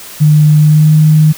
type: tone with pitch glide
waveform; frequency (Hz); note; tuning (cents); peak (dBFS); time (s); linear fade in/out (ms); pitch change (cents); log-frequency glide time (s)
sine; 151.3 to 154.39; D#3 to D#3; -48 to -13; -3; 0.2-1.33; 20; +35; 0.6-0.91
effects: white hiss -30 dBFS RMS until 1.37 s